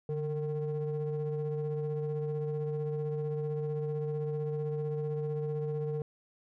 triangle ring-modulated tone, 154.4 Hz, D#3, 13 cents flat, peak -26 dBFS, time 0.09-6.02 s, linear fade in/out 2 ms, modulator 301 Hz, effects none

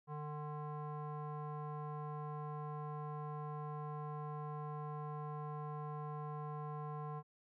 square tone with low-pass filter, 150 Hz, D3, 37 cents sharp, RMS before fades -44 dBFS, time 0.07-7.23 s, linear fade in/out 50 ms, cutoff 1000 Hz, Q 4.4, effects none

